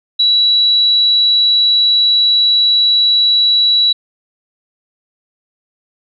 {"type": "tone", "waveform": "sine", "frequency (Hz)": 3920, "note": "B7", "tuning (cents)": -14, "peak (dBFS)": -8, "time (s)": [0.19, 3.93], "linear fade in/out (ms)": 10, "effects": []}